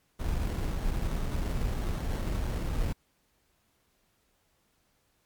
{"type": "noise with sample-and-hold", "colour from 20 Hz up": "brown", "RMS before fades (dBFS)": -30, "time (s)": [0.19, 2.93], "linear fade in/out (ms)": 10, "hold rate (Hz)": 2450, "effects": ["pink hiss -71 dBFS RMS until 5.25 s", "MP3 96 kbps"]}